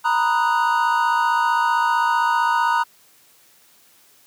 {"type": "chord", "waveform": "triangle", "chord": "B major seventh", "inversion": "third", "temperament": "equal", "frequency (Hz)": [932.3, 987.8, 1244.5, 1480], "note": ["A#5", "B5", "D#6", "F#6"], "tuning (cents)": [0, 0, 0, 0], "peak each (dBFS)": [-17, -22, -22, -22], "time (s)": [0.04, 2.84], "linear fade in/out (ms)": 20, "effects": ["white hiss -54 dBFS RMS until 4.26 s", "high-pass 100 Hz 12 dB/octave"]}